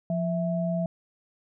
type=tone pair together; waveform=sine; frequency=173.8 / 656.2 Hz; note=F3 / E5; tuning=-8 / -8 cents; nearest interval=octave + major seventh; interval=2300 cents; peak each=-26 / -29 dBFS; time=0.1-0.86 s; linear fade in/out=2 ms; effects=none